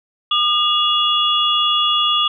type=tone cluster; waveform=sine; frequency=1212 / 2849 / 3389 Hz; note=D#6 / F7 / G#7; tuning=-46 / +34 / +34 cents; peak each=-18 dBFS; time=0.31-2.28 s; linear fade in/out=5 ms; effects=none